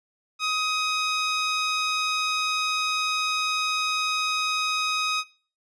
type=tone; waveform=15% pulse; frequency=1258 Hz; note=D#6; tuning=19 cents sharp; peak=-17 dBFS; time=0.39-5.24 s; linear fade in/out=50 ms; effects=noise-tail reverb RT60 0.4 s tail -20 dB re dry + resampled to 22050 Hz